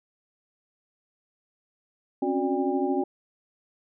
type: tone cluster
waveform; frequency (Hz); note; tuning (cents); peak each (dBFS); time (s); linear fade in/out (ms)
sine; 266.6 / 279.6 / 366.1 / 587 / 801; C4 / C#4 / F#4 / D5 / G5; +33 / +15 / -18 / -1 / +37; -29 / -29 / -27 / -35 / -31; 2.22-3.04; 5
effects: none